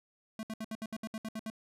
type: tone bursts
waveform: square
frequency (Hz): 220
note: A3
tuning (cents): 0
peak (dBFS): -37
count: 11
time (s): 0.39-1.501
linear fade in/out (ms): 2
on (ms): 41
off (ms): 66
effects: resampled to 32000 Hz